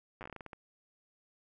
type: slowing click train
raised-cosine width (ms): 0.5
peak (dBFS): -30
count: 12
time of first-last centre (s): 0.21-0.532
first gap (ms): 8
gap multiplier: 1.24
effects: none